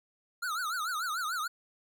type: tone with vibrato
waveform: square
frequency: 1352 Hz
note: E6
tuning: 43 cents sharp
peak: -32 dBFS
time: 0.42-1.48 s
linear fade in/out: 10 ms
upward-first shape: triangle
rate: 6.8 Hz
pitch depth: 220 cents each way
effects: none